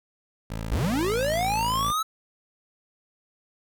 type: tone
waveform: 15% pulse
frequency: 55 Hz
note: A1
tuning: in tune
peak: -24 dBFS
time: 0.5-1.92 s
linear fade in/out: 5 ms
type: linear sweep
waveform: square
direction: up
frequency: 30.24 to 1318.5 Hz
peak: -24 dBFS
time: 0.71-2.03 s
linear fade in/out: 10 ms
effects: none